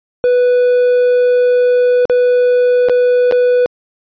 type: tone with dropouts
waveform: triangle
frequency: 493.9 Hz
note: B4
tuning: in tune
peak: -6 dBFS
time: 0.24-3.66 s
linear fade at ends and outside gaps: 0 ms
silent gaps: 2.054-2.098 / 2.886-2.896 / 3.312-3.323 s
effects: resampled to 11025 Hz